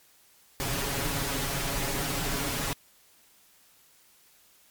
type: noise with comb filter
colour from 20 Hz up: pink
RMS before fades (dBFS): -30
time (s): 0.6-2.73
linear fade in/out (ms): 0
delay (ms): 7.2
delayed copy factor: +0.8
effects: white hiss -60 dBFS RMS until 4.7 s + MP3 96 kbps